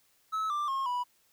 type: tone with pitch steps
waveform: triangle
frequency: 1296 / 1181.6 / 1077.3 / 982.2 Hz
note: E6 / D6 / C#6 / B5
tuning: -30 / +10 / -50 / -10 cents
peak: -27 dBFS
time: 0.32-1.04 s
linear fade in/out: 20 ms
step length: 180 ms
effects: white hiss -68 dBFS RMS until 1.32 s